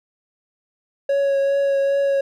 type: tone with vibrato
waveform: triangle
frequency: 554.4 Hz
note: C#5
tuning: in tune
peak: -14 dBFS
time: 1.09-2.21 s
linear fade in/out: 5 ms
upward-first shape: triangle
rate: 2.5 Hz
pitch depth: 16 cents each way
effects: none